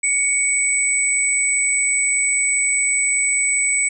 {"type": "tone pair together", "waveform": "sine", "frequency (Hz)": [2238, 7975], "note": ["C#7", "B8"], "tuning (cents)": [16, 16], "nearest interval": "octave + minor seventh", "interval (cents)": 2200, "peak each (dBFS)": [-19, -18], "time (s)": [0.03, 3.89], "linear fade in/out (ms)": 10, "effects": []}